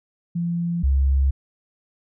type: tone pair in turn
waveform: sine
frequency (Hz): 171.2 / 67.94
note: F3 / C#2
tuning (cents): -34 / -34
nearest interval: octave + major third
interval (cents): 1600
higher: first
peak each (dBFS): -21 / -15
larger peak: second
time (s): 0.35-0.83 / 0.83-1.31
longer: neither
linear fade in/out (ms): 10
effects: none